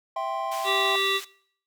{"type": "chord", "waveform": "triangle", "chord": "C major", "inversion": "first", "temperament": "equal", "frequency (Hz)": [659.3, 784, 1046.5], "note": ["E5", "G5", "C6"], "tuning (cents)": [0, 0, 0], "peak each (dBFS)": -29, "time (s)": [0.16, 0.96], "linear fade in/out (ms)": 5}
{"type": "band-pass noise", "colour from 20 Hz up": "pink", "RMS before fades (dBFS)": -40, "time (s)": [0.51, 1.25], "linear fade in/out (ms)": 10, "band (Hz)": [2000, 16000], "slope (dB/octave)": 12}
{"type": "harmonic tone", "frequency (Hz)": 390, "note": "G4", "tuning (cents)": -9, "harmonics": [1, 3, 5, 7, 9, 10], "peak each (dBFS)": [-29, -29, -29, -29, -29, -29], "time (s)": [0.64, 1.21], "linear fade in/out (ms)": 50}
{"effects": ["noise-tail reverb RT60 0.6 s tail -21 dB re dry"]}